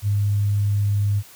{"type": "tone", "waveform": "sine", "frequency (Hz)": 102.1, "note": "G#2", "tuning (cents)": -29, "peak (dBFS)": -17, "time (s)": [0.02, 1.23], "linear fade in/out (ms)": 50, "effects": ["white hiss -46 dBFS RMS until 1.35 s"]}